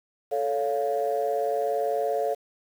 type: chord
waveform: sine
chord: A augmented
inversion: none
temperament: equal with one note detuned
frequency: 440 / 560.5 / 698.5 Hz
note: A4 / C#5 / E#5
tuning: 0 / +19 / 0 cents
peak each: -27 dBFS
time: 0.31-2.35 s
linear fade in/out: 20 ms
effects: tanh soft clip ceiling -16 dBFS + 8-bit